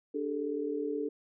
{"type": "chord", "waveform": "sine", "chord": "D suspended fourth", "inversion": "none", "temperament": "equal with one note detuned", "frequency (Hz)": [293.7, 400.9, 440], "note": ["D4", "G4", "A4"], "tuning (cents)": [0, 39, 0], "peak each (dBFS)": [-35, -38, -34], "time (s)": [0.14, 1.09], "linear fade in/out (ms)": 10, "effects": []}